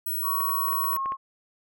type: tone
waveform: sine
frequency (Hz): 15930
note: B9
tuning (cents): +14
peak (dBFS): -26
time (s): 0.06-0.97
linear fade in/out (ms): 5
type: tone with pitch glide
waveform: sine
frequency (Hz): 1108.7 to 1079.6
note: C#6 to C#6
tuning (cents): 0 to -46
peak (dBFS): -26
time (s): 0.22-1.17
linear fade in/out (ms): 50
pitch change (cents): -46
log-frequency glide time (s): 0.4-0.92
type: clicks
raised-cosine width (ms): 0.5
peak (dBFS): -24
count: 9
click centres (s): 0.405 / 0.494 / 0.684 / 0.728 / 0.842 / 0.931 / 0.964 / 1.059 / 1.121
effects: none